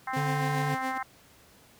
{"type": "harmonic tone", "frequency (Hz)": 261.6, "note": "C4", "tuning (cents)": 0, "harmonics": [3, 4, 5, 6, 7, 8], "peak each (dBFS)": [-34, -36, -38, -40, -41, -42], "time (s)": [0.07, 1.03], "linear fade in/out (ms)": 5}
{"type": "tone with tremolo", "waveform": "sawtooth", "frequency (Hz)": 261.6, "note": "C4", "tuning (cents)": 0, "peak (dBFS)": -28, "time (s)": [0.13, 0.98], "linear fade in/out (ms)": 5, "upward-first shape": "sine", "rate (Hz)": 7.1, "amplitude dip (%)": 75}
{"type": "tone", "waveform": "square", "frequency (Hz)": 145.4, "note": "D3", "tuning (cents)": -17, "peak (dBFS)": -29, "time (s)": [0.16, 0.75], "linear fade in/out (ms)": 10}
{"effects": ["pink hiss -57 dBFS RMS until 1.79 s", "high-pass 60 Hz 12 dB/octave"]}